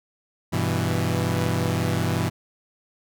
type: chord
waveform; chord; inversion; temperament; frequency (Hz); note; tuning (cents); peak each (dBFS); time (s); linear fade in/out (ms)
sawtooth; E minor; first; equal; 98 / 123.47 / 164.81; G2 / B2 / E3; 0 / 0 / 0; -22; 0.52-2.3; 20
effects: none